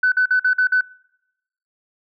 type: tone bursts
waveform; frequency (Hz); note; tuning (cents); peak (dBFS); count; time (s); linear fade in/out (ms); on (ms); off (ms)
sine; 1504; F#6; +28; -12; 6; 0.03-0.81; 5; 90; 48
effects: noise-tail reverb RT60 0.9 s tail -26 dB re dry + tanh soft clip ceiling -8 dBFS